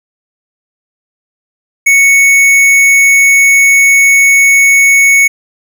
sine tone with tanh clipping, 2217 Hz, C#7, in tune, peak -5 dBFS, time 1.86-5.28 s, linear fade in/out 10 ms, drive 16 dB, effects none

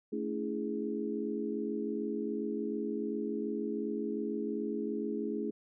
sine chord, A major seventh, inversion none, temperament equal with one note detuned, 220 / 282.7 / 329.6 / 415.3 Hz, A3 / C#4 / E4 / G#4, 0 / +34 / 0 / 0 cents, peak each -37 / -39 / -39 / -37 dBFS, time 0.12-5.51 s, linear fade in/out 10 ms, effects none

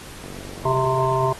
click train, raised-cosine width 2 ms, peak -25 dBFS, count 27, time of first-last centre 0.24-0.789 s, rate 47.4 Hz
harmonic tone, 130.81 Hz, C3, in tune, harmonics 1 / 3 / 5 / 7 / 8, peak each -24 / -24 / -24 / -24 / -24 dBFS, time 0.65-1.33 s, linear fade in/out 5 ms
effects pink hiss -40 dBFS RMS until 1.39 s + AAC 32 kbps

